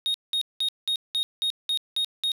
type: tone bursts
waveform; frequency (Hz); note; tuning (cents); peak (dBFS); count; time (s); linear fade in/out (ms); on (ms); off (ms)
triangle; 3729; A#7; 0; -21; 9; 0.06-2.318; 0; 82; 190
effects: none